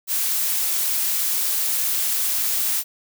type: noise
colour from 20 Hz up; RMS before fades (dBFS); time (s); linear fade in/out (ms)
blue; -22; 0.07-2.84; 50
effects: none